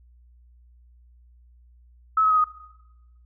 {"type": "tone with pitch steps", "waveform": "sine", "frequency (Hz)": [1296, 1278.9, 1262, 1245.4], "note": ["E6", "D#6", "D#6", "D#6"], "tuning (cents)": [-30, 47, 24, 1], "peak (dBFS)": -16, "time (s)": [2.17, 2.442], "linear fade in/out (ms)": 5, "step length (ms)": 68, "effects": ["noise-tail reverb RT60 1.0 s tail -20 dB re dry", "added 60 Hz sine -51 dBFS peak until 3.25 s"]}